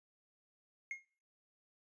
triangle tone with exponential decay, 2145 Hz, C7, 42 cents sharp, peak -34 dBFS, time 0.91-1.05 s, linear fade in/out 1 ms, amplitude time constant 30 ms, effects noise-tail reverb RT60 0.4 s tail -19 dB re dry + resampled to 22050 Hz

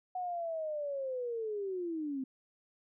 sine linear sweep, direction down, 740 to 257 Hz, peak -34 dBFS, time 0.15-2.24 s, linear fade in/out 5 ms, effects none

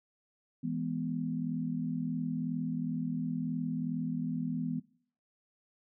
sine chord, E major, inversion none, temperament equal, 164.81 / 207.7 / 246.9 Hz, E3 / G#3 / B3, 0 / 0 / 0 cents, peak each -36 / -39 / -34 dBFS, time 0.63-4.8 s, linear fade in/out 10 ms, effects noise-tail reverb RT60 0.5 s tail -19 dB re dry

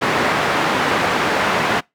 white band-pass noise, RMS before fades -18 dBFS, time 0.01-1.81 s, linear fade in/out 20 ms, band 140 to 1600 Hz, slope 12 dB/octave, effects noise-tail reverb RT60 0.2 s tail -24 dB re dry

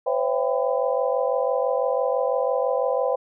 sine tone cluster, 508 / 554 / 668 / 790 / 1006 Hz, B4 / C#5 / E5 / G5 / B5, +49 / -1 / +23 / +13 / +32 cents, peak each -23 / -25 / -29 / -29 / -32 dBFS, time 0.06-3.16 s, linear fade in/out 10 ms, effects none

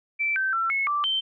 sine tone with pitch steps, 2331 / 1549 / 1346 / 2188 / 1170 / 3109 Hz, D7 / G6 / E6 / C#7 / D6 / G7, -14 / -21 / +36 / -23 / -7 / -15 cents, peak -22 dBFS, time 0.19-1.21 s, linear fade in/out 20 ms, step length 170 ms, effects none

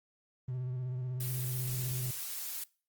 triangle tone with vibrato, 126.6 Hz, B2, 43 cents sharp, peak -32 dBFS, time 0.48-2.11 s, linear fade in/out 5 ms, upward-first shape square, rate 16 Hz, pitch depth 30 cents each way
blue noise, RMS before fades -39 dBFS, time 1.2-2.64 s, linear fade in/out 5 ms
effects noise-tail reverb RT60 0.4 s tail -24 dB re dry + Opus 24 kbps

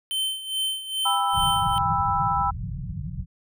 square tone with tremolo, 3088 Hz, G7, 27 cents flat, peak -23 dBFS, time 0.11-1.78 s, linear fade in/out 0 ms, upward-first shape sine, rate 2.4 Hz, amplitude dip 75%
sine chord, E minor, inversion first, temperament equal with one note detuned, 801.9 / 987.8 / 1318.5 Hz, G5 / B5 / E6, +39 / 0 / 0 cents, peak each -25 dBFS, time 1.05-2.51 s, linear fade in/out 10 ms
white low-pass noise, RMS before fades -31 dBFS, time 1.32-3.26 s, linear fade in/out 50 ms, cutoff 180 Hz, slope 96 dB/octave
effects none

